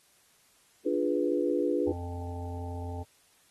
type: chord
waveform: sine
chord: D diminished seventh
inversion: none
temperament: equal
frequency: 293.7 / 349.2 / 415.3 / 493.9 Hz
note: D4 / F4 / Ab4 / Cb5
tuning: 0 / 0 / 0 / 0 cents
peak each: -30 / -30 / -32 / -31 dBFS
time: 0.85-1.93 s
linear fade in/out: 20 ms
type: harmonic tone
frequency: 87.31 Hz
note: F2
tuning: in tune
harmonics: 1 / 3 / 5 / 7 / 9 / 10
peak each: -35 / -43 / -45 / -48 / -45 / -49 dBFS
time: 1.86-3.04 s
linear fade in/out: 20 ms
effects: white hiss -64 dBFS RMS until 3.5 s + AAC 32 kbps